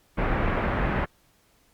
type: low-pass noise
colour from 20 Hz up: pink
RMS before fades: -25 dBFS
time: 0.17-1.06 s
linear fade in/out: 20 ms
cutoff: 2100 Hz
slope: 24 dB/octave
effects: pink hiss -63 dBFS RMS until 1.73 s + Opus 48 kbps